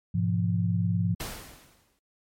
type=chord; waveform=sine; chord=F diminished; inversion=first; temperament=equal with one note detuned; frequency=103.83 / 123.47 / 172.91 Hz; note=Ab2 / Cb3 / F3; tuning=0 / 0 / -17 cents; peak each=-26 / -32 / -26 dBFS; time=0.14-1.15 s; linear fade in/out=10 ms
type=noise with exponential decay; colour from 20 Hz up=pink; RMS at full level=-33 dBFS; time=1.2-1.99 s; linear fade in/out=2 ms; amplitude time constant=170 ms
effects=MP3 64 kbps